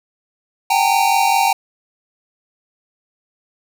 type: tone cluster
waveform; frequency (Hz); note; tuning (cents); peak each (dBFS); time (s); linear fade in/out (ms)
square; 768 / 813 / 914; G5 / G#5 / A#5; -36 / -37 / -34; -18; 0.7-1.53; 5
effects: none